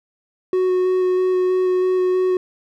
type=tone with vibrato; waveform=triangle; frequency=368.4 Hz; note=F#4; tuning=7 cents flat; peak=-13 dBFS; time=0.53-2.37 s; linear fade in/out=2 ms; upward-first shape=square; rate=3.1 Hz; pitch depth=8 cents each way; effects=none